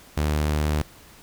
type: tone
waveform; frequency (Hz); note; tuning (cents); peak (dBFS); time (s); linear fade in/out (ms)
sawtooth; 75.4; D2; +46; -17; 0.17-0.82; 5
effects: pink hiss -49 dBFS RMS until 1.22 s